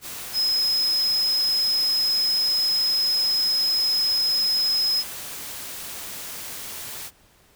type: tone in noise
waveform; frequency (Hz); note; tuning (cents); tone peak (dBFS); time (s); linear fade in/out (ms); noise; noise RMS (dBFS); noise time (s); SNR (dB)
sine; 5110; D#8; +45; -19; 0.33-5.04; 50; white; -35; 0.01-7.11; +13
effects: pink hiss -57 dBFS RMS until 7.55 s